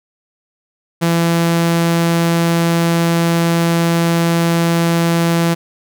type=tone; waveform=sawtooth; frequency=168.2 Hz; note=E3; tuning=35 cents sharp; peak=-8 dBFS; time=1.01-5.55 s; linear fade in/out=20 ms; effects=none